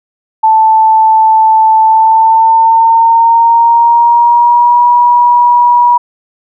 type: tone with pitch glide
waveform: sine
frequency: 880 to 965.2 Hz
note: A5 to B5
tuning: 0 to -40 cents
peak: -3 dBFS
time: 0.43-5.98 s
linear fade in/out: 10 ms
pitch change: +160 cents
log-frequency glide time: 1.82-4.84 s
effects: none